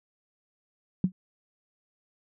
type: tone with exponential decay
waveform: sine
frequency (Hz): 185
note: F#3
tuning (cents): 0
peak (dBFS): -16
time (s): 1.04-1.12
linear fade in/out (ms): 2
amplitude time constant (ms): 17
effects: none